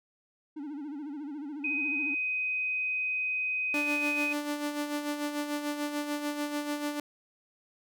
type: tone with vibrato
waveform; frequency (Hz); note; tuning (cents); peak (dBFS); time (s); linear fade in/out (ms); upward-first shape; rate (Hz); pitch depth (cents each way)
triangle; 291.6; D4; -12; -34; 0.56-2.15; 10; sine; 14; 120
type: tone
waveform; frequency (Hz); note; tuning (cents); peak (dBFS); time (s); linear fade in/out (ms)
sine; 2510; D#7; +15; -28; 1.64-4.33; 5
type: tone with tremolo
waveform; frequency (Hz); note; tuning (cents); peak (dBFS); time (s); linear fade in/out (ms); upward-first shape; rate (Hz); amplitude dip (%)
sawtooth; 293.7; D4; 0; -25; 3.74-7; 2; sine; 6.8; 55
effects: none